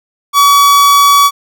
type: tone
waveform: 45% pulse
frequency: 1137 Hz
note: C#6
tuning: 44 cents sharp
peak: -4 dBFS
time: 0.33-1.31 s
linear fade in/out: 50 ms
effects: none